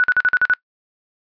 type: tone bursts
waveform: sine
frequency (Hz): 1480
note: F#6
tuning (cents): 0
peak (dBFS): -11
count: 7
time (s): 0-0.536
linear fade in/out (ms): 0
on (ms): 38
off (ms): 45
effects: noise-tail reverb RT60 0.1 s tail -23 dB re dry + resampled to 11025 Hz